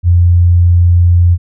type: tone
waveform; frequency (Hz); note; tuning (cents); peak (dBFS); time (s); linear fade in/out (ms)
sine; 87.31; F2; 0; -4; 0.03-1.38; 50
effects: none

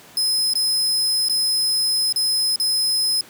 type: tone with dropouts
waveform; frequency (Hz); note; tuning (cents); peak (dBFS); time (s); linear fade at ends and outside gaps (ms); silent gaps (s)
sawtooth; 5100; D#8; +42; -15; 0.17-3.21; 2; 0.536-0.554 / 1.286-1.296 / 2.126-2.16 / 2.56-2.599
effects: pink hiss -45 dBFS RMS until 3.29 s + high-pass 150 Hz 12 dB/octave

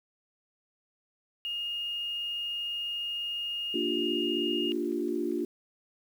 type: tone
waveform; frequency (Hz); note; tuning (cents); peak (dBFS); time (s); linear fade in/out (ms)
sine; 2843; F7; +30; -31; 1.45-4.72; 0
type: chord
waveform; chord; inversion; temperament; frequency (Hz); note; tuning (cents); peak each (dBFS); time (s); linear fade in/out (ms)
sine; G minor seventh; first; equal; 233.1 / 293.7 / 349.2 / 392; Bb3 / D4 / F4 / G4; 0 / 0 / 0 / 0; -36 / -33 / -31 / -37; 3.74-5.45; 5
effects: 9-bit

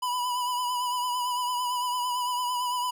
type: tone with vibrato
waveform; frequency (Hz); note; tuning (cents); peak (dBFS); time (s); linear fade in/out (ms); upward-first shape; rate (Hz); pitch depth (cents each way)
square; 987.8; B5; 0; -27; 0.02-2.91; 10; triangle; 8.9; 43
effects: none

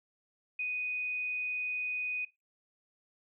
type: tone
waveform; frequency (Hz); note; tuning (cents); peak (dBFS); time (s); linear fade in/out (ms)
sine; 2489; D#7; 0; -32; 0.59-2.25; 5
effects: noise-tail reverb RT60 0.2 s tail -18 dB re dry

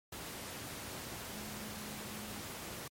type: tone in noise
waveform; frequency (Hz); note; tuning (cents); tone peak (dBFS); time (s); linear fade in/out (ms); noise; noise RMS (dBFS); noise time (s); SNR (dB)
sine; 211.6; G#3; +33; -48; 1.33-2.42; 5; pink; -44; 0.12-2.88; -7
effects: high-pass 80 Hz 12 dB/octave + MP3 64 kbps

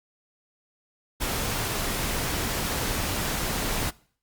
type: noise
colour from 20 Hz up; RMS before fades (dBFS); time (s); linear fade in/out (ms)
pink; -28; 1.2-3.91; 20
effects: noise-tail reverb RT60 0.5 s tail -22 dB re dry + Opus 48 kbps

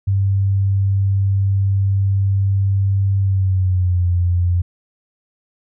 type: tone with pitch glide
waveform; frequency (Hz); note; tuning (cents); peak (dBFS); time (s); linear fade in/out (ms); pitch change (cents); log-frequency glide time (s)
sine; 98 to 88.32; G2 to F2; 0 to +20; -13; 0.07-4.62; 10; -180; 3.19-4.08
effects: none

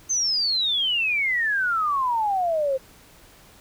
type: exponential sweep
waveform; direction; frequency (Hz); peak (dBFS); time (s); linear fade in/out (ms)
sine; down; 6360 to 517; -20; 0.09-2.78; 20
effects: pink hiss -51 dBFS RMS until 3.6 s

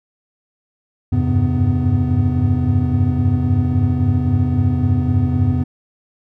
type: tone cluster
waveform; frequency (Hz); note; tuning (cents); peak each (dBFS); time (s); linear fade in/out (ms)
triangle; 85.9 / 98 / 101.7 / 134 / 250.3; F2 / G2 / G#2 / C3 / B3; -28 / 0 / -36 / +42 / +23; -18; 1.12-5.64; 10
effects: none

